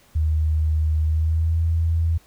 sine tone with pitch glide, 77.9 to 82.25 Hz, D#2 to E2, +3 to -3 cents, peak -17 dBFS, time 0.15-2.18 s, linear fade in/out 10 ms, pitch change +94 cents, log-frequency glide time 1.05-1.59 s, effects pink hiss -55 dBFS RMS until 2.26 s

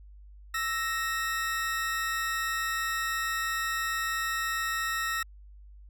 40% pulse tone pair together, 1318.5 / 1864.6 Hz, E6 / A#6, 0 / 0 cents, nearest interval tritone, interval 600 cents, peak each -31 / -30 dBFS, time 0.54-5.23 s, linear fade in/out 5 ms, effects added 50 Hz sine -47 dBFS peak until 5.89 s

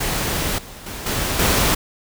pink noise with level steps, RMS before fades -22 / -38 / -31 / -22 / -17 dBFS, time 0-1.75 s, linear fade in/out 10 ms, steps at 0.58 / 0.86 / 1.06 / 1.39 s, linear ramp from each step 5 ms, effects none

